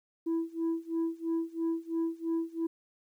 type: tone with tremolo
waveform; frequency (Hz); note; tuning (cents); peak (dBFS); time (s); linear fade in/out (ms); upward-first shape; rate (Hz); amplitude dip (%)
sine; 329.9; E4; +1; -24; 0.26-2.67; 10; sine; 3; 95
effects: tanh soft clip ceiling -26 dBFS + 11-bit